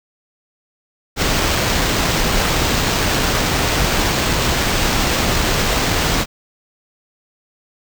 pink noise with sample-and-hold, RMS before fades -17 dBFS, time 1.16-6.26 s, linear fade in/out 50 ms, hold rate 11025 Hz, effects none

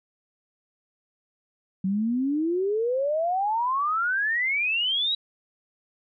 sine exponential sweep, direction up, 185 to 3912 Hz, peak -22 dBFS, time 1.84-5.15 s, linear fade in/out 5 ms, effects none

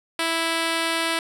5% pulse tone, 329.6 Hz, E4, in tune, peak -10 dBFS, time 0.19-1.19 s, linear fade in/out 2 ms, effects low-pass 12000 Hz 12 dB/octave

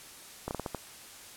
slowing click train, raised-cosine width 1 ms, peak -19 dBFS, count 6, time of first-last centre 0.48-0.747 s, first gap 29 ms, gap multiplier 1.31, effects white hiss -49 dBFS RMS until 1.36 s + low-pass 12000 Hz 12 dB/octave

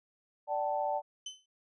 sine chord, D suspended fourth, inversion none, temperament equal with one note detuned, 587.3 / 765.2 / 880 Hz, D5 / G5 / A5, 0 / -42 / 0 cents, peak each -34 dBFS, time 0.47-1.02 s, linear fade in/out 50 ms
30% pulse tone with exponential decay, 3047 Hz, G7, 50 cents flat, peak -33 dBFS, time 1.26-1.46 s, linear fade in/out 5 ms, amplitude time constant 42 ms
effects resampled to 22050 Hz

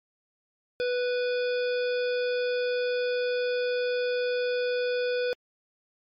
harmonic tone, 493.9 Hz, B4, in tune, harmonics 1 / 3 / 5 / 7 / 9 / 10, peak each -25 / -35 / -39 / -42 / -44 / -45 dBFS, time 0.8-5.33 s, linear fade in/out 0 ms, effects MP3 64 kbps

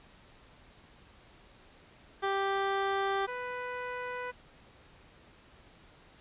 15% pulse tone pair in turn, 392 / 495.9 Hz, G4 / B4, 0 / +7 cents, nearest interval major third, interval 407 cents, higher second, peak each -22 / -29 dBFS, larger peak first, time 2.22-3.27 / 3.27-4.32 s, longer neither, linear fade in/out 20 ms, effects pink hiss -58 dBFS RMS until 6.2 s + resampled to 8000 Hz

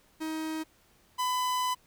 45% pulse tone pair in turn, 315.9 / 1002.9 Hz, D#4 / B5, +26 / +26 cents, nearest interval octave + minor sixth, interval 2000 cents, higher second, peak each -32 / -27 dBFS, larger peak second, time 0.2-0.64 / 1.18-1.75 s, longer second, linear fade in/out 20 ms, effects pink hiss -64 dBFS RMS until 1.86 s

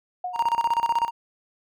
sine tone with exponential decay, 725 Hz, F#5, 35 cents flat, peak -24 dBFS, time 0.24-0.59 s, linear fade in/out 5 ms, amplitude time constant 75 ms
triangle tone with tremolo, 932.3 Hz, A#5, in tune, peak -16 dBFS, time 0.33-1.11 s, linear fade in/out 50 ms, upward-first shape square, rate 16 Hz, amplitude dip 80%
effects none

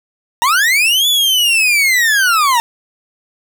40% pulse linear two-way sweep, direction up then down, 901 to 3489 to 901 Hz, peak -9 dBFS, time 0.42-2.6 s, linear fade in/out 0 ms, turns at 1.08 s, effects none

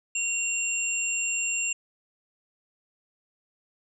sine tone pair together, 2754 / 7373 Hz, F7 / A#8, -25 / -20 cents, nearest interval octave + perfect fourth, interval 1705 cents, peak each -28 dBFS, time 0.15-1.73 s, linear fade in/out 5 ms, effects none

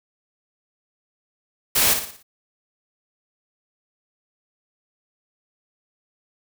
white noise with echo, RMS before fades -18 dBFS, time 1.75-1.94 s, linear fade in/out 10 ms, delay 58 ms, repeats 5, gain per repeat -7 dB, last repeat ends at 2.23 s, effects none

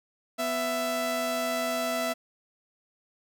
sawtooth tone pair together, 248.7 / 663.9 Hz, B3 / E5, +12 / +12 cents, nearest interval octave + perfect fourth, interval 1700 cents, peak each -30 / -24 dBFS, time 0.38-2.14 s, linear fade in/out 20 ms, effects none

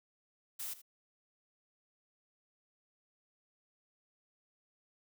blue noise with echo, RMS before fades -41 dBFS, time 0.59-0.74 s, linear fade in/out 10 ms, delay 79 ms, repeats 1, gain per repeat -15 dB, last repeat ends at 0.819 s, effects none

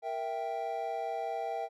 triangle chord, E diminished, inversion second, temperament equal, 466.2 / 659.3 / 784 Hz, Bb4 / E5 / G5, 0 / 0 / 0 cents, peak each -38 / -35 / -34 dBFS, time 0.02-1.69 s, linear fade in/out 50 ms, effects none

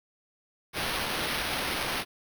violet noise with sample-and-hold, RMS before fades -31 dBFS, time 0.73-2.05 s, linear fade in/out 50 ms, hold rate 7350 Hz, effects none

